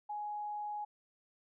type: tone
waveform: sine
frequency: 835 Hz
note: G#5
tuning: 9 cents sharp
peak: -37 dBFS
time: 0.09-0.85 s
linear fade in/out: 10 ms
effects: none